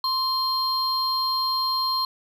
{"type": "tone pair together", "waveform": "triangle", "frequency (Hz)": [1050, 4200], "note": ["C6", "C8"], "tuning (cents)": [6, 6], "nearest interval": "2 octaves", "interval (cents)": 2400, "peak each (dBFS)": -23, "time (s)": [0.04, 2.05], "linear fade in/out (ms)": 2, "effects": []}